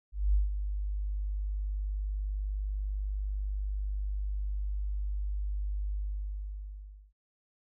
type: tone with ADSR envelope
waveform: sine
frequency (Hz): 50.1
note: G1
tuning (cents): +38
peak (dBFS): -21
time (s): 0.12-7.13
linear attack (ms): 220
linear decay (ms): 150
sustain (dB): -9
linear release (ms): 1200
effects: none